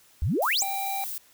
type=exponential sweep; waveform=sine; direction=up; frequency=63.5 to 8372 Hz; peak=-22 dBFS; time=0.22-0.63 s; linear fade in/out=0 ms
type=noise; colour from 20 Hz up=violet; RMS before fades=-34 dBFS; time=0.42-1.18 s; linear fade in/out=2 ms
type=harmonic tone; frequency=784 Hz; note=G5; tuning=in tune; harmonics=1 / 3 / 5; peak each=-29 / -39 / -43 dBFS; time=0.62-1.04 s; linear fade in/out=0 ms
effects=white hiss -58 dBFS RMS until 1.33 s